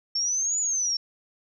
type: exponential two-way sweep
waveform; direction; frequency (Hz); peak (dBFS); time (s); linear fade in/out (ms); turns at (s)
sine; up then down; 5410 to 7000 to 5410; -23; 0.15-0.97; 5; 0.59
effects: none